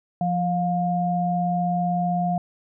sine tone pair together, 175.4 / 708.9 Hz, F3 / F5, +8 / +26 cents, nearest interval 2 octaves, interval 2418 cents, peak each -23 / -23 dBFS, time 0.21-2.38 s, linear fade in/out 2 ms, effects none

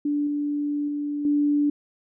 sine tone with level steps, 291.7 Hz, D4, 12 cents flat, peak -21 / -23 / -25 / -18 dBFS, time 0.05-1.7 s, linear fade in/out 5 ms, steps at 0.27 / 0.88 / 1.25 s, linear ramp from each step 2 ms, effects none

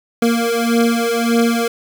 25% pulse beating tone pair, 231.9 / 233.6 Hz, A#3 / A#3, -9 / +4 cents, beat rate 1.7 Hz, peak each -13 dBFS, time 0.22-1.68 s, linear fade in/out 5 ms, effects 7-bit

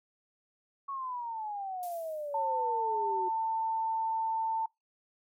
sine exponential sweep, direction down, 1118 to 364.4 Hz, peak -34 dBFS, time 0.88-3.29 s, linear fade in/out 10 ms
violet noise with exponential decay, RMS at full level -44 dBFS, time 1.83-2.62 s, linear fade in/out 0 ms, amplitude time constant 170 ms
sine tone, 894 Hz, A5, 27 cents sharp, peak -28 dBFS, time 2.34-4.66 s, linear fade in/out 5 ms
effects noise-tail reverb RT60 0.2 s tail -25 dB re dry + MP3 64 kbps

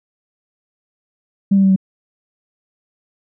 sine tone with pitch steps, 197.2 / 194.82 / 192.47 / 190.15 Hz, G3 / G3 / G3 / F#3, +11 / -10 / -31 / +48 cents, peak -8 dBFS, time 1.51-1.762 s, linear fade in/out 10 ms, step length 63 ms, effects tanh soft clip ceiling -4 dBFS

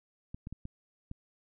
clicks, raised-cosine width 5 ms, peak -28 dBFS, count 5, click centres 0.345 / 0.471 / 0.526 / 0.654 / 1.114 s, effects none

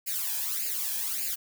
blue noise with flanger, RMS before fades -31 dBFS, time 0.06-1.36 s, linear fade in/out 20 ms, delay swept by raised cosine 0.42 to 1.25 ms, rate 1.7 Hz, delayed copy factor +0.95, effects none

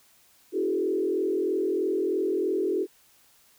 sine tone with frequency modulation, 376.4 Hz, F#4, 30 cents sharp, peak -23 dBFS, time 0.52-2.87 s, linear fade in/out 50 ms, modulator 43.1 Hz, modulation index 1.3, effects white hiss -60 dBFS RMS until 3.58 s

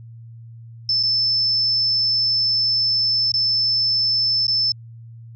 sine tone with dropouts, 5274 Hz, E8, in tune, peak -16 dBFS, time 0.89-4.72 s, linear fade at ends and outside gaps 2 ms, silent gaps 1.029-1.034 / 3.319-3.339 / 4.469-4.48 s, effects added 115 Hz sine -37 dBFS peak until 5.35 s

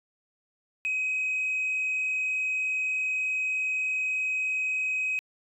sine tone with frequency modulation, 2530 Hz, D#7, 28 cents sharp, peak -24 dBFS, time 0.85-5.19 s, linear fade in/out 0 ms, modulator 41.1 Hz, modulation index 0.49, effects tanh soft clip ceiling -23 dBFS

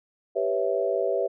sine chord, C# half-diminished seventh, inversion second, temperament equal, 392 / 493.9 / 554.4 / 659.3 Hz, G4 / B4 / C#5 / E5, 0 / 0 / 0 / 0 cents, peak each -28 dBFS, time 0.35-1.28 s, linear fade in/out 20 ms, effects none

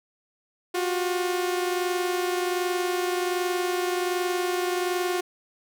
sawtooth tone pair together, 357.5 / 378.8 Hz, F4 / F#4, +41 / +41 cents, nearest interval minor second, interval 100 cents, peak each -21 / -28 dBFS, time 0.74-5.21 s, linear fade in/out 10 ms, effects none

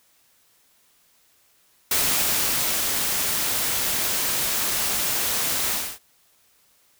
white noise with ADSR envelope, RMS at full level -21 dBFS, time 1.91-5.99 s, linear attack 3 ms, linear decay 930 ms, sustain -3 dB, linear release 270 ms, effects white hiss -61 dBFS RMS until 6.99 s

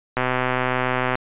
click train, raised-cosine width 0.5 ms, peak -6 dBFS, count 126, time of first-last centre 0.17-1.154 s, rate 127 Hz, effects resampled to 8000 Hz

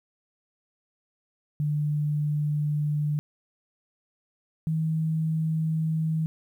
sine tone pair in turn, 148.9 / 159.15 Hz, D3 / D#3, +24 / +39 cents, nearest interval minor second, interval 115 cents, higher second, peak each -23 dBFS, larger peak neither, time 1.6-3.19 / 4.67-6.26 s, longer neither, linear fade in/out 0 ms, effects 10-bit

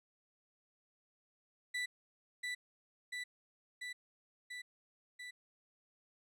35% pulse tone with echo, 1975.5 Hz, B6, in tune, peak -34 dBFS, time 1.74-1.86 s, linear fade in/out 10 ms, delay 690 ms, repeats 5, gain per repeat -2 dB, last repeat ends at 5.31 s, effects low-pass 9000 Hz 12 dB/octave

